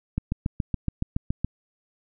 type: click train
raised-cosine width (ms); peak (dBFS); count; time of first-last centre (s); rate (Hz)
5; -12; 10; 0.18-1.446; 7.11
effects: none